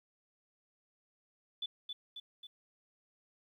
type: tone with echo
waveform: sine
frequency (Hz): 3479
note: A7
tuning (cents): -20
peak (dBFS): -35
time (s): 1.62-1.66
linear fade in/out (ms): 5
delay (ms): 270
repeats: 3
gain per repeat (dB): -4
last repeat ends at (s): 2.47
effects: 12-bit